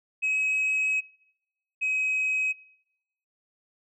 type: tone pair in turn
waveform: sine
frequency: 2551 / 2538 Hz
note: D#7 / D#7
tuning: +43 / +34 cents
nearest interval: unison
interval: 9 cents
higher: first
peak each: -21 / -22 dBFS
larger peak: first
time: 0.22-1.01 / 1.81-2.53 s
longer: first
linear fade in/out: 20 ms
effects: noise-tail reverb RT60 0.9 s tail -25 dB re dry + tanh soft clip ceiling -21 dBFS